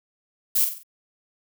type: noise with echo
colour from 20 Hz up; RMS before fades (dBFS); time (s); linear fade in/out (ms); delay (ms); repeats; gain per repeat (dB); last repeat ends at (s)
violet; -20; 0.55-0.65; 10; 46; 4; -7; 0.834
effects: none